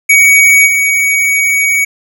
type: tone with level steps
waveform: square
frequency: 2252 Hz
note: C#7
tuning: 27 cents sharp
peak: -4 / -9 dBFS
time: 0.09-1.85 s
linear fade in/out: 10 ms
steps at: 0.66 s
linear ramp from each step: 20 ms
effects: none